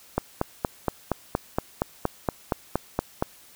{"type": "click train", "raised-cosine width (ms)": 1, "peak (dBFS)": -8, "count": 14, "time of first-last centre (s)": [0.18, 3.224], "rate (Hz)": 4.27, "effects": ["white hiss -52 dBFS RMS until 3.55 s"]}